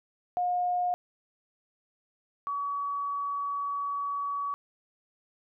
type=tone pair in turn; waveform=sine; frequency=716 / 1134.1 Hz; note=F5 / C#6; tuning=+43 / +39 cents; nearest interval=minor sixth; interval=796 cents; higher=second; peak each=-25 / -29 dBFS; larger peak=first; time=0.37-0.94 / 2.47-4.54 s; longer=second; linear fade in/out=0 ms; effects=none